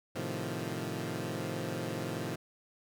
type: chord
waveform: 15% pulse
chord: F dominant seventh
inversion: first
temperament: equal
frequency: 110 / 130.81 / 155.56 / 174.61 Hz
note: A2 / C3 / Eb3 / F3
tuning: 0 / 0 / 0 / 0 cents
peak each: -34 dBFS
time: 0.15-2.36 s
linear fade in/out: 10 ms
effects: none